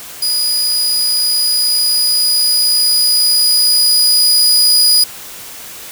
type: tone with level ramp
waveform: sawtooth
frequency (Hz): 4919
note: D#8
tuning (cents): -21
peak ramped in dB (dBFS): -10 to -4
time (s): 0.22-5.04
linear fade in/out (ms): 5
effects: white hiss -31 dBFS RMS until 5.91 s